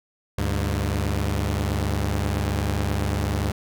sawtooth tone pair together, 73.58 / 101.2 Hz, D2 / G#2, +4 / -44 cents, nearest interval tritone, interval 552 cents, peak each -21 dBFS, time 0.38-3.52 s, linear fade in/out 5 ms, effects none

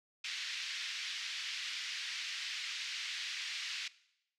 pink band-pass noise, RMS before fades -41 dBFS, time 0.24-3.88 s, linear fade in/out 5 ms, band 2000 to 5300 Hz, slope 24 dB/octave, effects noise-tail reverb RT60 0.8 s tail -19 dB re dry

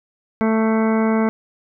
harmonic tone, 221.3 Hz, A3, 10 cents sharp, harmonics 1 / 2 / 3 / 4 / 5 / 6 / 7 / 9 / 10, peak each -16 / -22 / -26 / -28 / -30 / -32 / -33 / -35 / -36 dBFS, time 0.41-1.29 s, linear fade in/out 0 ms, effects none

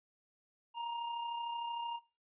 square tone with amplitude modulation, 938 Hz, A#5, 11 cents sharp, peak -36 dBFS, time 0.74-2 s, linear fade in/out 50 ms, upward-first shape sine, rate 33.2 Hz, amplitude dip 40%, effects noise-tail reverb RT60 0.3 s tail -19 dB re dry + resampled to 8000 Hz

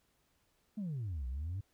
sine exponential two-way sweep, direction down then up, 223.5 to 59.9 to 103 Hz, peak -34 dBFS, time 0.77-1.61 s, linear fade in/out 10 ms, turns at 1.27 s, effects tanh soft clip ceiling -34 dBFS + pink hiss -75 dBFS RMS until 1.73 s

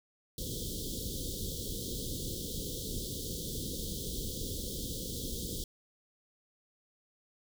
pink band-stop noise, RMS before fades -38 dBFS, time 0.38-5.64 s, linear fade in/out 2 ms, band 530 to 3200 Hz, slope 96 dB/octave, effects none

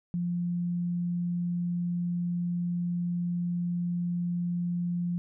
sine tone, 174.61 Hz, F3, in tune, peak -27 dBFS, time 0.14-5.18 s, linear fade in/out 0 ms, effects none

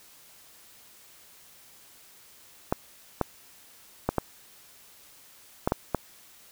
clicks, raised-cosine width 1 ms, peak -9 dBFS, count 7, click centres 2.725 / 3.213 / 4.09 / 4.183 / 5.675 / 5.721 / 5.947 s, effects white hiss -54 dBFS RMS until 6.51 s

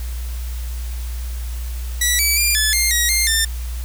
10% pulse tone with pitch steps, 1951 / 2295 / 2395 / 1726 / 2113 / 1902 / 2110 / 1793 Hz, B6 / D7 / D7 / A6 / C7 / A#6 / C7 / A6, -22 / -40 / +33 / -34 / +16 / +34 / +14 / +32 cents, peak -6 dBFS, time 2.01-3.45 s, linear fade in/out 5 ms, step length 180 ms, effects added 60 Hz sine -23 dBFS peak until 3.84 s + white hiss -39 dBFS RMS until 3.84 s

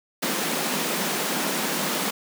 pink high-pass noise, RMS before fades -26 dBFS, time 0.22-2.11 s, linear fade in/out 10 ms, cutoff 160 Hz, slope 96 dB/octave, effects none

